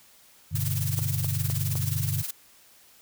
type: chord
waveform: sine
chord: G major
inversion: none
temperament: equal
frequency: 98 / 123.47 / 146.83 Hz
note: G2 / B2 / D3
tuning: 0 / 0 / 0 cents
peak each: -29 / -31 / -30 dBFS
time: 0.51-2.23 s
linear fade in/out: 20 ms
type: noise with tremolo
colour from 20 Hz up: blue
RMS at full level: -30 dBFS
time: 0.55-2.31 s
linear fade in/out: 5 ms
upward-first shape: triangle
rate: 19 Hz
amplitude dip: 75%
type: click train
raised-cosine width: 1 ms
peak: -24 dBFS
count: 4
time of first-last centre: 0.99-1.755 s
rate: 3.92 Hz
effects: white hiss -56 dBFS RMS until 3.01 s